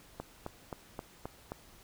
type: click train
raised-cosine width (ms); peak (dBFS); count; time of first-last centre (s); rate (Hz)
1; -24; 6; 0.2-1.519; 3.79
effects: pink hiss -58 dBFS RMS until 1.83 s